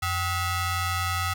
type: ring-modulated tone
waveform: sawtooth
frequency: 683 Hz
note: F5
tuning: 39 cents flat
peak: -18 dBFS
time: 0.02-1.34 s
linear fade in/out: 10 ms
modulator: 594 Hz
effects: none